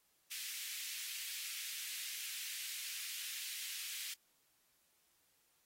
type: high-pass noise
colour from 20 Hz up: pink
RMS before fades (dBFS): -45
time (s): 0.31-4.14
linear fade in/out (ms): 5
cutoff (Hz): 2200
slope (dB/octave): 24
effects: white hiss -75 dBFS RMS until 5.65 s + AAC 48 kbps